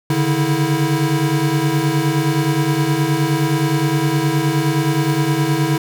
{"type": "tone cluster", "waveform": "square", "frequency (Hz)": [140.3, 149.9, 324.3], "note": ["C#3", "D3", "E4"], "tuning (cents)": [21, 36, -28], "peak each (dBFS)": -20, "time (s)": [0.1, 5.78], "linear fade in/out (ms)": 2, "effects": []}